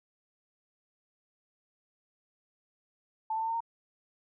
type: tone with pitch steps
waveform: sine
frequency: 880 / 890.2 / 900.6 / 911 / 921.6 Hz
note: A5 / A5 / A5 / A#5 / A#5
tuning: 0 / +20 / +40 / -40 / -20 cents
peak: -29 dBFS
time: 3.3-3.605 s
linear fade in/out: 5 ms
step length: 61 ms
effects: none